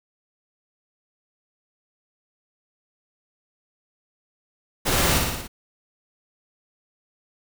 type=noise with echo; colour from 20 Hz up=pink; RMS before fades=-22 dBFS; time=4.85-5.19 s; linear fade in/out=20 ms; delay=58 ms; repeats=5; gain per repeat=-3 dB; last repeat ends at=5.48 s; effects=none